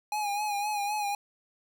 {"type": "tone with vibrato", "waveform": "square", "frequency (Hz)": 828, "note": "G#5", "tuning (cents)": -5, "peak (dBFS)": -29, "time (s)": [0.12, 1.15], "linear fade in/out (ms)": 2, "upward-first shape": "sine", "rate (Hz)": 3.9, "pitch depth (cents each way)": 48, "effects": []}